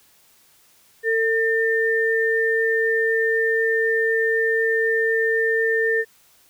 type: tone pair together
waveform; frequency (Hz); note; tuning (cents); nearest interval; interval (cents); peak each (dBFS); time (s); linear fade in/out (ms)
sine; 450.5 / 1802; A4 / A6; +41 / +41; 2 octaves; 2400; -20; 1.03-6.05; 50
effects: white hiss -56 dBFS RMS until 6.49 s